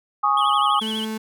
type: chord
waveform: sine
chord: Ab suspended fourth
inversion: none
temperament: equal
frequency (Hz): 830.6 / 1108.7 / 1244.5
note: Ab5 / Db6 / Eb6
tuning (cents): 0 / 0 / 0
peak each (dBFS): -22 / -21 / -19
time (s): 0.23-0.8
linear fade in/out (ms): 10
type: tone with vibrato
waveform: triangle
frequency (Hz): 3138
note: G7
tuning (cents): +1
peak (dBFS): -25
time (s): 0.37-1.05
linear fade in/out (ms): 5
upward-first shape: sine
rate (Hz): 12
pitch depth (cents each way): 130
type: tone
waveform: 35% pulse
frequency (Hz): 218.9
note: A3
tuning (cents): -9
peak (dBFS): -24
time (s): 0.81-1.18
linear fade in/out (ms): 10
effects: none